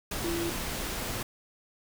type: tone in noise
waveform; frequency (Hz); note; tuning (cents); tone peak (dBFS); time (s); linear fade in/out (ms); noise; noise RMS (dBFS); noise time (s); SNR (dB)
sine; 339; E4; +49; -30; 0.24-0.5; 5; pink; -34; 0.11-1.23; +1
effects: none